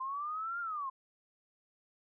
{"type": "linear two-way sweep", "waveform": "sine", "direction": "up then down", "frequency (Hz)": [1034, 1416, 1034], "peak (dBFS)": -35, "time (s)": [0, 0.9], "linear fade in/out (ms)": 10, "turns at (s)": 0.6, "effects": []}